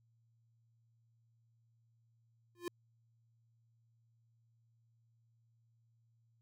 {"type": "tone with exponential growth", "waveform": "square", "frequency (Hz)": 349.2, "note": "F4", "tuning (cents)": 0, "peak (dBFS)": -35, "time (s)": [2.55, 2.68], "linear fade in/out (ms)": 2, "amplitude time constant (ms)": 28, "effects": ["added 115 Hz sine -70 dBFS peak until 6.41 s"]}